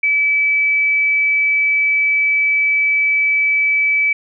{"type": "tone", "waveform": "sine", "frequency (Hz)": 2300, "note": "D7", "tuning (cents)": -37, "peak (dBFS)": -12, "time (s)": [0.03, 4.13], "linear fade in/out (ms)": 5, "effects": []}